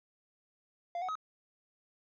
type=tone with pitch steps; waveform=triangle; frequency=694 / 740 / 1269 Hz; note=F5 / F#5 / D#6; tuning=-11 / 0 / +34 cents; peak=-32 dBFS; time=0.95-1.154 s; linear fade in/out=2 ms; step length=68 ms; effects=resampled to 16000 Hz